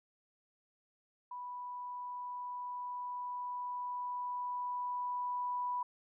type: tone with level ramp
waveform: sine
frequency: 986 Hz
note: B5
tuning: 3 cents flat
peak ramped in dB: -41 to -33 dBFS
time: 1.31-5.83 s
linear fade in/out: 5 ms
effects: none